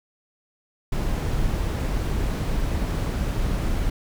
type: noise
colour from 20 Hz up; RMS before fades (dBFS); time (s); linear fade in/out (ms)
brown; -24; 0.92-3.9; 5
effects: none